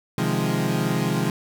30% pulse chord, F minor seventh, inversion second, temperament equal, 130.81 / 155.56 / 174.61 / 207.7 Hz, C3 / Eb3 / F3 / Ab3, 0 / 0 / 0 / 0 cents, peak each -24 dBFS, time 0.18-1.3 s, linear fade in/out 2 ms, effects none

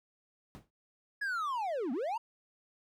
brown noise with exponential decay, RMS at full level -39 dBFS, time 0.55-0.7 s, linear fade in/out 0 ms, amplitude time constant 31 ms
triangle linear two-way sweep, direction down then up, 1704 to 220 to 964 Hz, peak -30 dBFS, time 1.21-2.18 s, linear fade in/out 10 ms, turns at 1.92 s
effects high-pass 80 Hz 12 dB/octave

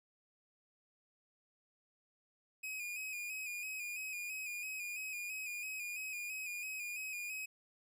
45% pulse tone with vibrato, 2485 Hz, D#7, 3 cents flat, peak -40 dBFS, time 2.63-7.46 s, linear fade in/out 10 ms, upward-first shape square, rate 3 Hz, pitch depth 39 cents each way, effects none

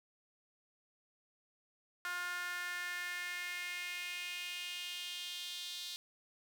sawtooth tone with high-pass filter sweep, 354.9 Hz, F4, 28 cents sharp, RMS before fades -42 dBFS, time 2.05-5.96 s, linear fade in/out 0 ms, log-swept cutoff 1400 to 3800 Hz, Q 3.6, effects none

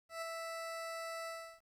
20% pulse tone with ADSR envelope, 659.3 Hz, E5, in tune, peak -33 dBFS, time 0.09-1.61 s, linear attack 130 ms, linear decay 8 ms, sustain -3 dB, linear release 340 ms, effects low-pass 12000 Hz 12 dB/octave + 12-bit

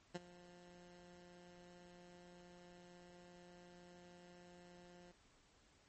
15% pulse tone with ADSR envelope, 176.5 Hz, F3, 19 cents sharp, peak -34 dBFS, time 0.14-5.12 s, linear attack 17 ms, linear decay 24 ms, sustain -19 dB, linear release 9 ms, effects pink hiss -71 dBFS RMS until 5.88 s + MP3 32 kbps

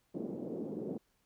pink band-pass noise, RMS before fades -40 dBFS, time 0.14-0.98 s, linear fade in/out 10 ms, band 200 to 460 Hz, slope 24 dB/octave, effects pink hiss -75 dBFS RMS until 1.25 s

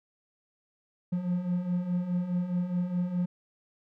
triangle beating tone pair, 174.61 / 179.41 Hz, F3 / F3, 0 / +47 cents, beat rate 4.8 Hz, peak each -32 / -26 dBFS, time 1.12-3.26 s, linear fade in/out 10 ms, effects none

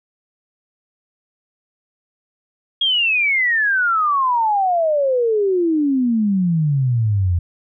sine exponential sweep, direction down, 3300 to 84 Hz, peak -14 dBFS, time 2.81-7.39 s, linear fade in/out 5 ms, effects none

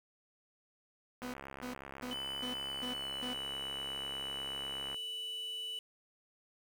sawtooth tone bursts, 249.3 Hz, B3, 16 cents sharp, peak -36 dBFS, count 6, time 1.22-3.34 s, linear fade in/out 10 ms, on 120 ms, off 280 ms
click train, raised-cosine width 0.5 ms, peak -30 dBFS, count 255, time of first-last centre 1.22-4.944 s, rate 68.2 Hz
triangle tone with pitch glide, 3001 to 2970 Hz, F#7 to F#7, +24 to +6 cents, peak -37 dBFS, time 2.11-5.79 s, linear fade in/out 2 ms, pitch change -18 cents, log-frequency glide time 2.6-3.36 s
effects 9-bit

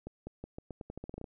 accelerating click train, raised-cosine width 2 ms, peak -28 dBFS, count 14, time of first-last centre 0.07-1.242 s, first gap 200 ms, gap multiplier 0.85, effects none

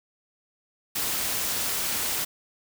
white noise with amplitude modulation, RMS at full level -26 dBFS, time 0.95-2.25 s, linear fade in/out 10 ms, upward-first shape sine, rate 244 Hz, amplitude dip 40%, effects none

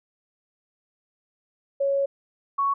sine tone pair in turn, 554.4 / 1112.3 Hz, C#5 / C#6, 0 / +6 cents, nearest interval octave, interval 1206 cents, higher second, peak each -20 dBFS, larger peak neither, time 1.8-2.06 / 2.58-2.74 s, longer first, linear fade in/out 10 ms, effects none

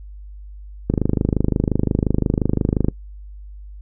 click train, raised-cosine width 3 ms, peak -4 dBFS, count 52, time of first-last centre 0.9-2.884 s, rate 25.7 Hz, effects noise-tail reverb RT60 0.1 s tail -21 dB re dry + added 50 Hz sine -34 dBFS peak until 3.81 s

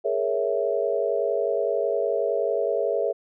sine chord, A# half-diminished seventh, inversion third, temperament equal, 415.3 / 466.2 / 554.4 / 659.3 Hz, G#4 / A#4 / C#5 / E5, 0 / 0 / 0 / 0 cents, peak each -27 dBFS, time 0.04-3.13 s, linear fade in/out 20 ms, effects none

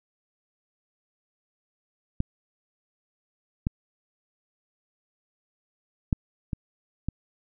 clicks, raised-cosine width 5 ms, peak -12 / -12 / -9 / -16 / -15 dBFS, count 5, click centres 2.204 / 3.669 / 6.128 / 6.532 / 7.086 s, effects none

